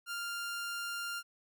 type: tone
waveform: sawtooth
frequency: 1396.9 Hz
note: F6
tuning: in tune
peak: -33 dBFS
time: 0.06-1.23 s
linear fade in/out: 50 ms
effects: none